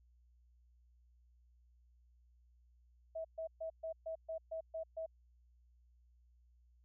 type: tone bursts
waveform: sine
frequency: 647 Hz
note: E5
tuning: 32 cents flat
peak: -39 dBFS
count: 9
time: 3.15-5.063 s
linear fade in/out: 10 ms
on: 97 ms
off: 130 ms
effects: added 60 Hz sine -65 dBFS peak until 6.84 s

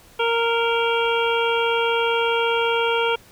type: harmonic tone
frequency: 463.7 Hz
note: A#4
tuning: 9 cents flat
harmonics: 1 / 2 / 3 / 5 / 6 / 7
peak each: -21 / -24 / -26 / -28 / -29 / -29 dBFS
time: 0.19-3.16 s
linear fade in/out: 10 ms
effects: pink hiss -50 dBFS RMS until 3.31 s

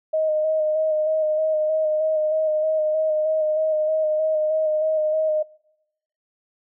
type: tone with vibrato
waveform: sine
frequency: 622.3 Hz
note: D#5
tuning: in tune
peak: -18 dBFS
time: 0.13-5.43 s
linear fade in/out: 10 ms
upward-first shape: square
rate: 3.2 Hz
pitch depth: 18 cents each way
effects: noise-tail reverb RT60 0.9 s tail -25 dB re dry

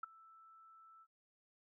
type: tone with ADSR envelope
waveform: sine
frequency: 1321 Hz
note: E6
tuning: 3 cents sharp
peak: -36 dBFS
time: 0.03-1.07 s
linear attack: 6 ms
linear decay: 11 ms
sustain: -23 dB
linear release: 52 ms
effects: none

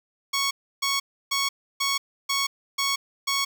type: tone bursts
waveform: 10% pulse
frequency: 1108.7 Hz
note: C#6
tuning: in tune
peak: -14 dBFS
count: 7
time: 0.33-3.45 s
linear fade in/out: 10 ms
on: 180 ms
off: 310 ms
effects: none

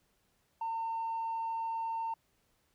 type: tone with tanh clipping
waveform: triangle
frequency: 907 Hz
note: A#5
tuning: 48 cents flat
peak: -33 dBFS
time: 0.61-2.14 s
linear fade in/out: 5 ms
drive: 5 dB
effects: pink hiss -74 dBFS RMS until 2.74 s

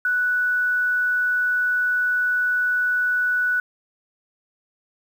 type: tone with quantisation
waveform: sine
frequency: 1480 Hz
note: F#6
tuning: in tune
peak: -18 dBFS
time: 0.05-3.6 s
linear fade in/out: 2 ms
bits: 8
effects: none

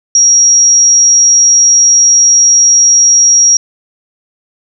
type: tone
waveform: sine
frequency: 5660 Hz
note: F8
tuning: 22 cents sharp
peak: -3 dBFS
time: 0.15-3.57 s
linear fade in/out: 2 ms
effects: none

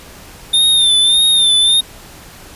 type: tone with vibrato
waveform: square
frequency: 3614 Hz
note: A7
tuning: 46 cents sharp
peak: -9 dBFS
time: 0.53-1.81 s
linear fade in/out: 10 ms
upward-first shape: sine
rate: 1.7 Hz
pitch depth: 57 cents each way
effects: pink hiss -37 dBFS RMS until 2.55 s + resampled to 32000 Hz

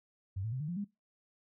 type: tone with pitch steps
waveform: sine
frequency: 96 / 111.56 / 129.63 / 150.64 / 175.05 / 203.4 Hz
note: G2 / A2 / C3 / D3 / F3 / G#3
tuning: -36 / +24 / -16 / +44 / +4 / -36 cents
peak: -34 dBFS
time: 0.36-0.846 s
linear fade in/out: 10 ms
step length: 81 ms
effects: noise-tail reverb RT60 0.2 s tail -20 dB re dry

